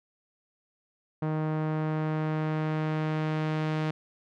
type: tone with low-pass filter sweep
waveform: sawtooth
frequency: 155.56 Hz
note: D#3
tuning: in tune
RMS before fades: -29 dBFS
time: 1.22-3.91 s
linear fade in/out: 5 ms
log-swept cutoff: 1200 to 3300 Hz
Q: 0.77
effects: none